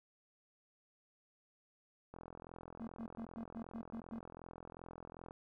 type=click train; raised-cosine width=1 ms; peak=-36 dBFS; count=136; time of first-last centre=2.14-5.309 s; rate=42.6 Hz
type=tone bursts; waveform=triangle; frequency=227.8 Hz; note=A#3; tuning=40 cents flat; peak=-40 dBFS; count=8; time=2.8-4.194 s; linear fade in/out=10 ms; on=78 ms; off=110 ms
effects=none